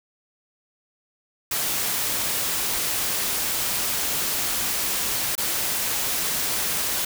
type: noise with dropouts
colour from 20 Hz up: white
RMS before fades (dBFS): -25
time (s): 1.51-7.05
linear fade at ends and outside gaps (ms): 5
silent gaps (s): 5.354-5.378
effects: none